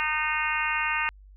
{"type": "harmonic tone with a mistuned harmonic", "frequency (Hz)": 306.5, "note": "D#4", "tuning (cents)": -26, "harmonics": [3, 4, 5, 6, 7, 8, 9], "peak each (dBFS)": [-32, -32, -32, -32, -32, -32, -32], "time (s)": [0, 1.09], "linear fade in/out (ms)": 0, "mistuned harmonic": 8, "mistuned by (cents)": 18, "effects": ["added 49 Hz sine -47 dBFS peak until 1.36 s"]}